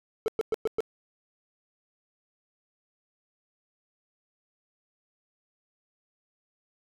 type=tone bursts; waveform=triangle; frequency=440 Hz; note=A4; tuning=in tune; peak=-21 dBFS; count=5; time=0.26-0.805 s; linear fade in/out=0 ms; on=21 ms; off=110 ms; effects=resampled to 32000 Hz